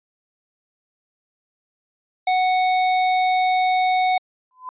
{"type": "tone", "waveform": "square", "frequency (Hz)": 740, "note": "F#5", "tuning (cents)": 0, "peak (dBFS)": -17, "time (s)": [2.27, 4.18], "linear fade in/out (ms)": 5}
{"type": "tone with exponential growth", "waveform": "sine", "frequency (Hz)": 1015, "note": "B5", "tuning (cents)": 47, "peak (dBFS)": -26, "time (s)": [4.51, 4.69], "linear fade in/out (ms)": 1, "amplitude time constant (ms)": 39}
{"effects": ["resampled to 8000 Hz"]}